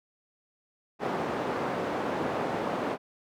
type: band-pass noise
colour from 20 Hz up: white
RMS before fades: -31 dBFS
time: 0.99-2.98 s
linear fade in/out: 50 ms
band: 180 to 770 Hz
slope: 12 dB/octave
effects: none